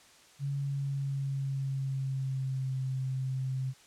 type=tone with pitch glide; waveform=sine; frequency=140 to 131.38 Hz; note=C#3 to C3; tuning=+18 to +7 cents; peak=-30 dBFS; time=0.39-3.74 s; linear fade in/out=50 ms; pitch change=-111 cents; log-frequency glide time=0.58-2.78 s; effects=white hiss -58 dBFS RMS until 3.86 s + low-pass 8000 Hz 12 dB/octave